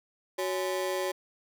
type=ring-modulated tone; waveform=35% pulse; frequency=464.9 Hz; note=A#4; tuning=5 cents flat; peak=-24 dBFS; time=0.38-1.12 s; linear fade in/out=10 ms; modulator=93.4 Hz; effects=none